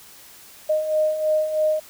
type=beating tone pair; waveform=sine; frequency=616 / 619.1 Hz; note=D#5 / D#5; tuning=-17 / -9 cents; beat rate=3.1 Hz; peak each=-26 / -19 dBFS; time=0.69-1.8 s; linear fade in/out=10 ms; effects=white hiss -46 dBFS RMS until 1.89 s